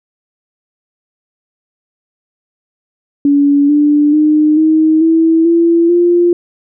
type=tone with pitch steps; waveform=sine; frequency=284.8 / 294.5 / 304.5 / 314.9 / 325.6 / 336.7 / 348.2 Hz; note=C#4 / D4 / D#4 / D#4 / E4 / E4 / F4; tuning=+47 / +5 / -37 / +21 / -21 / +37 / -5 cents; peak=-6 dBFS; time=3.25-6.33 s; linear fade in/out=2 ms; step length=440 ms; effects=none